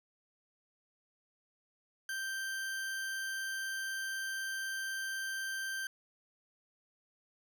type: tone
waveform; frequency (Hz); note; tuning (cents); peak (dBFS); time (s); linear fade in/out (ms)
40% pulse; 1568; G6; 0; -35; 2.09-5.87; 2
effects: none